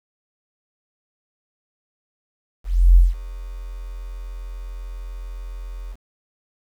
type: tone with ADSR envelope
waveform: sine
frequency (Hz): 43.65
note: F1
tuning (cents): 0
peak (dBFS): -6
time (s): 2.64-5.96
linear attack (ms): 320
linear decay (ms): 180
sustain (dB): -23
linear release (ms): 42
effects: 8-bit